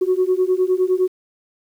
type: beating tone pair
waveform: sine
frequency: 364.6 / 374.4 Hz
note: F#4 / F#4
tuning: -25 / +20 cents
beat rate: 9.8 Hz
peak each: -17 dBFS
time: 0.01-1.08 s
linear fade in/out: 10 ms
effects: tanh soft clip ceiling -9 dBFS + 8-bit